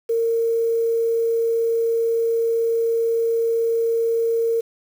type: tone with quantisation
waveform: sine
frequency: 459 Hz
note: A#4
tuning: 27 cents flat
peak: -17 dBFS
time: 0.09-4.61 s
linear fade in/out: 10 ms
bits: 7
effects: none